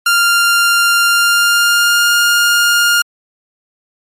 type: tone with pitch glide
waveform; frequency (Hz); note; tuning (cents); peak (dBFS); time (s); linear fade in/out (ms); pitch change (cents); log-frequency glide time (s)
sawtooth; 1394 to 1412.6; F6 to F6; -4 to +19; -5; 0.06-3.02; 5; +23; 1.05-2.14
effects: MP3 64 kbps